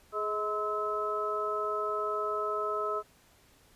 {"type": "tone cluster", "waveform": "sine", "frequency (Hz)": [420.6, 636, 1032, 1295], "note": ["G#4", "D#5", "C6", "E6"], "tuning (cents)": [22, 38, -24, -31], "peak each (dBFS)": [-34, -37, -40, -32], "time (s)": [0.12, 3.03], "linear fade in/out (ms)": 50, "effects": ["pink hiss -62 dBFS RMS until 3.75 s", "resampled to 32000 Hz"]}